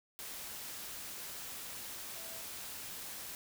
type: tone in noise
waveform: sine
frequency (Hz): 659.3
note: E5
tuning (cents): 0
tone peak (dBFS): -55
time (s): 2.16-2.41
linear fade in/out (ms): 0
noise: white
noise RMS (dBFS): -45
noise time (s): 0.19-3.35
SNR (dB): -13
effects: none